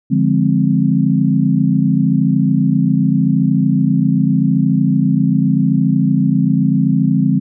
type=chord; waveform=sine; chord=D half-diminished seventh; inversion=none; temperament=equal; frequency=146.83 / 174.61 / 207.7 / 261.6 Hz; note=D3 / F3 / Ab3 / C4; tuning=0 / 0 / 0 / 0 cents; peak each=-16 dBFS; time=0.1-7.4 s; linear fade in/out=20 ms; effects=none